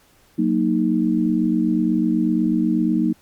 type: chord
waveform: sine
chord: D# minor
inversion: first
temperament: equal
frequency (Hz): 185 / 233.1 / 311.1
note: F#3 / A#3 / D#4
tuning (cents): 0 / 0 / 0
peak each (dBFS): -22 / -20 / -20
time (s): 0.38-3.13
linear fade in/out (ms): 10
effects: pink hiss -56 dBFS RMS until 3.21 s + Opus 48 kbps